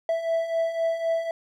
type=beating tone pair; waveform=triangle; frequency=657 / 660.9 Hz; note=E5 / E5; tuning=-6 / +4 cents; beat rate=3.9 Hz; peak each=-28 / -22 dBFS; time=0.09-1.31 s; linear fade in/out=2 ms; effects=none